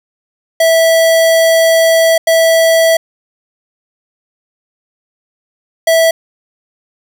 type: tone bursts at uneven times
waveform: square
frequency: 655 Hz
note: E5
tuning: 11 cents flat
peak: -7 dBFS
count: 3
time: 0.6-2.18 / 2.27-2.97 / 5.87-6.11 s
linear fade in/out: 5 ms
effects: none